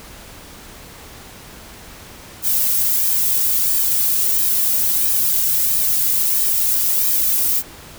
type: noise with flanger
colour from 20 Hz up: violet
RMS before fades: -17 dBFS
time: 2.42-7.63 s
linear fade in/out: 50 ms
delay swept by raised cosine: 1.4 to 2.26 ms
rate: 1.5 Hz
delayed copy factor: -0.9
effects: pink hiss -39 dBFS RMS until 7.98 s